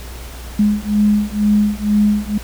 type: beating tone pair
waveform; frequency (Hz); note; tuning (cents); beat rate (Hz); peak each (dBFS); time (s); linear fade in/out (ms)
sine; 207.7 / 209.8; G#3 / G#3; 0 / +18; 2.1; -15; 0.59-2.38; 5
effects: added 60 Hz sine -30 dBFS peak until 2.43 s + pink hiss -36 dBFS RMS until 2.43 s